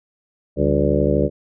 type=harmonic tone with a mistuned harmonic; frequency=72.4 Hz; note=D2; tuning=24 cents flat; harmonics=1 / 2 / 3 / 4 / 5 / 6 / 7 / 8; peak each=-23 / -23 / -23 / -23 / -23 / -23 / -23 / -23 dBFS; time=0.56-1.3 s; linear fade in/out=50 ms; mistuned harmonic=3; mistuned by=-150 cents; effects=none